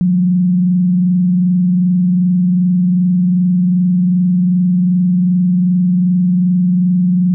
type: tone with frequency modulation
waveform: sine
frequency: 180.1 Hz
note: F#3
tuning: 46 cents flat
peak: -9 dBFS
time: 0.01-7.34 s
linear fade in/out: 0 ms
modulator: 22.6 Hz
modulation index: 0.33
effects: none